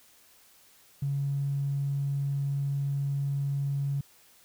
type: tone with tanh clipping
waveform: triangle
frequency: 140 Hz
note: C#3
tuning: 18 cents sharp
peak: -26 dBFS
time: 1.02-4.01 s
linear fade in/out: 5 ms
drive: 2 dB
effects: white hiss -59 dBFS RMS until 4.44 s